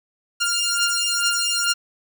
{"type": "beating tone pair", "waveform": "10% pulse", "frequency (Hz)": [1400, 1402.3], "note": ["F6", "F6"], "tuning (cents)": [4, 7], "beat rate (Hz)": 2.3, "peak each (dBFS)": -14, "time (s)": [0.4, 1.74], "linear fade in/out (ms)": 20, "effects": []}